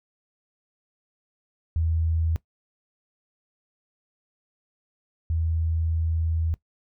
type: tone pair in turn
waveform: sine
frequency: 81.4 / 81.4 Hz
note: E2 / E2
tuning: -21 / -21 cents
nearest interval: unison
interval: 0 cents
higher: neither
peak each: -21 / -22 dBFS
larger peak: first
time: 1.76-2.36 / 5.3-6.54 s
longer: second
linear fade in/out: 0 ms
effects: noise-tail reverb RT60 0.1 s tail -19 dB re dry